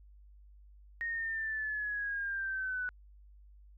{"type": "linear sweep", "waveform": "sine", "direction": "down", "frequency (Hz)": [1864.7, 1480], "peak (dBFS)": -33, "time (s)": [1.01, 2.89], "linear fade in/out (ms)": 0, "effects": ["added 50 Hz sine -54 dBFS peak until 3.77 s"]}